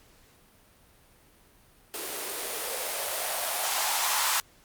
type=noise with band-pass filter sweep; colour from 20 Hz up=violet; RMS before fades=-30 dBFS; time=1.94-4.4 s; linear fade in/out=0 ms; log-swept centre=360 to 1000 Hz; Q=3.2; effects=pink hiss -59 dBFS RMS until 4.64 s + Opus 48 kbps